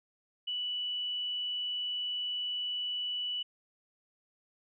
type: tone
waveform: sine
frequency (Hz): 2960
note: F#7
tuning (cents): 0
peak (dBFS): -32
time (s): 0.47-3.43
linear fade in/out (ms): 10
effects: none